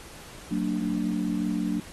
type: chord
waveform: sine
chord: Gb augmented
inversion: none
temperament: equal with one note detuned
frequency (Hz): 185 / 227.8 / 293.7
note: Gb3 / Bb3 / D4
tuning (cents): 0 / -40 / 0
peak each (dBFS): -29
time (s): 0.51-1.8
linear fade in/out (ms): 5
effects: pink hiss -46 dBFS RMS until 1.92 s + AAC 32 kbps